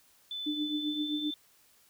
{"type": "tone with pitch glide", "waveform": "sine", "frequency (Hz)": [3508, 3541], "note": ["A7", "A7"], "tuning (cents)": [-6, 10], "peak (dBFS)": -35, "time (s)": [0.31, 1.34], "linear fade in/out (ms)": 2, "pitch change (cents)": 16, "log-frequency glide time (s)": [0.65, 1.17]}
{"type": "tone with tremolo", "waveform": "sine", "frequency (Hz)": 299.4, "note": "D4", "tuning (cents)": 33, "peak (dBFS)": -28, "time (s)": [0.46, 1.31], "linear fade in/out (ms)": 10, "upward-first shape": "triangle", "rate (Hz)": 7.7, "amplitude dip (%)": 75}
{"effects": ["white hiss -64 dBFS RMS until 1.89 s"]}